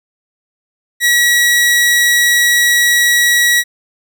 sawtooth tone, 1923 Hz, B6, 47 cents flat, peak -5 dBFS, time 1-3.64 s, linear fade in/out 50 ms, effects none

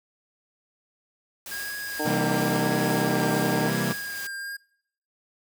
white noise with tremolo, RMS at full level -37 dBFS, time 1.46-4.27 s, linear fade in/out 2 ms, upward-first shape sine, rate 2.2 Hz, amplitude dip 35%
square tone with vibrato, 1628 Hz, G#6, 35 cents flat, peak -33 dBFS, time 1.51-4.57 s, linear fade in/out 10 ms, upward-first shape triangle, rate 0.97 Hz, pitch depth 34 cents each way
harmonic tone, 152.1 Hz, D#3, 39 cents flat, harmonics 2 / 3 / 4 / 5 / 6, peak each -30 / -32 / -33 / -34 / -35 dBFS, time 1.99-3.69 s, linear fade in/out 10 ms
sawtooth chord, C dominant seventh, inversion none, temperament equal, 130.81 / 164.81 / 196 / 233.1 Hz, C3 / E3 / G3 / Bb3, 0 / 0 / 0 / 0 cents, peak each -26 dBFS, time 2.05-3.93 s, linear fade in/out 10 ms
effects noise-tail reverb RT60 0.7 s tail -24 dB re dry

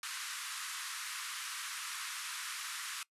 pink band-pass noise, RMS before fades -42 dBFS, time 0.03-3.03 s, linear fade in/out 2 ms, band 1100 to 12000 Hz, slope 48 dB/octave, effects noise-tail reverb RT60 0.1 s tail -22 dB re dry + resampled to 32000 Hz

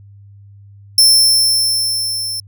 sawtooth tone with level ramp, 5340 Hz, E8, 22 cents sharp, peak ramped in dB -3 to -18 dBFS, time 0.98-2.4 s, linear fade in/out 2 ms, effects added 100 Hz sine -38 dBFS peak until 2.47 s

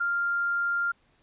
sine tone, 1396 Hz, F6, 1 cent flat, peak -24 dBFS, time 0-0.92 s, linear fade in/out 10 ms, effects pink hiss -66 dBFS RMS until 1.22 s + resampled to 8000 Hz

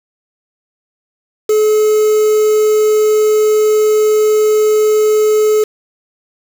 triangle tone with quantisation, 428.2 Hz, A4, 47 cents flat, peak -6 dBFS, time 1.49-5.64 s, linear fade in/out 5 ms, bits 4, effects none

